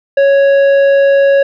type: tone with tanh clipping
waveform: sine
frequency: 554.4 Hz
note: C#5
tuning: in tune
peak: -7 dBFS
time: 0.17-1.43 s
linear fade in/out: 5 ms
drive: 9 dB
effects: none